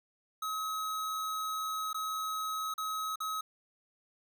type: tone with dropouts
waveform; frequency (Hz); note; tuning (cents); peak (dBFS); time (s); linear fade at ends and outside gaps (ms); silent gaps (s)
square; 1277; D#6; +45; -34; 0.42-3.41; 5; 1.931-1.944 / 2.74-2.779 / 3.158-3.203
effects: none